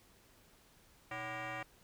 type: tone with frequency modulation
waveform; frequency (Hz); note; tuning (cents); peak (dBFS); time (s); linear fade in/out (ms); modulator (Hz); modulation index
sine; 563; C#5; +27; -37; 1.11-1.63; 5; 439; 4.5
effects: tanh soft clip ceiling -38 dBFS + pink hiss -65 dBFS RMS until 1.83 s